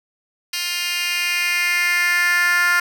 10% pulse tone with high-pass filter sweep, 351.5 Hz, F4, 11 cents sharp, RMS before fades -19 dBFS, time 0.53-2.8 s, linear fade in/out 5 ms, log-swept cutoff 3300 to 1500 Hz, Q 3.2, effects none

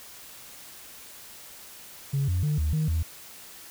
sine tone with pitch steps, 138.8 / 89.5 / 149.6 / 76.1 / 156.1 / 81 Hz, C#3 / F2 / D3 / D#2 / D#3 / E2, +3 / +43 / +32 / -38 / +6 / -30 cents, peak -21 dBFS, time 2.13-3.03 s, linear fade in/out 10 ms, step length 150 ms, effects tanh soft clip ceiling -20 dBFS + white hiss -46 dBFS RMS until 3.7 s

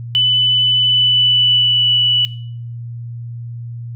sine tone with pitch glide, 2996 to 2958 Hz, F#7 to F#7, +21 to -1 cents, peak -10 dBFS, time 0.15-2.25 s, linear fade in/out 0 ms, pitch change -22 cents, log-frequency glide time 0.81-1.94 s, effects noise-tail reverb RT60 0.6 s tail -20 dB re dry + added 118 Hz sine -25 dBFS peak until 3.95 s

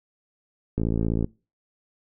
click train, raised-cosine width 3 ms, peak -12 dBFS, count 27, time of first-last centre 0.78-1.244 s, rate 56 Hz, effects noise-tail reverb RT60 0.3 s tail -23 dB re dry

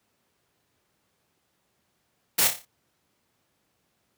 white noise with echo, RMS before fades -21 dBFS, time 2.38-2.48 s, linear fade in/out 10 ms, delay 29 ms, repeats 6, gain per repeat -6 dB, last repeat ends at 2.654 s, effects pink hiss -72 dBFS RMS until 4.17 s + high-pass 100 Hz 12 dB/octave

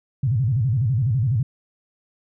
sine tone with vibrato, 120.8 Hz, B2, 38 cents flat, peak -17 dBFS, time 0.23-1.43 s, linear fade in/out 5 ms, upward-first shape square, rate 12 Hz, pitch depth 210 cents each way, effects none

